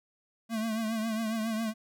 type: tone with vibrato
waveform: square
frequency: 222.1 Hz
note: A3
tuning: 16 cents sharp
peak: -30 dBFS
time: 0.49-1.74 s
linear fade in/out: 50 ms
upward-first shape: triangle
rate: 7.3 Hz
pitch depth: 68 cents each way
effects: none